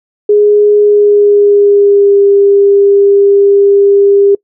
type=tone with pitch glide; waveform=sine; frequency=415.3 to 400.5 Hz; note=G#4 to G4; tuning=0 to +37 cents; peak=-3 dBFS; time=0.29-4.35 s; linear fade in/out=5 ms; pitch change=-63 cents; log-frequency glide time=0.79-2.2 s; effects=noise-tail reverb RT60 0.1 s tail -24 dB re dry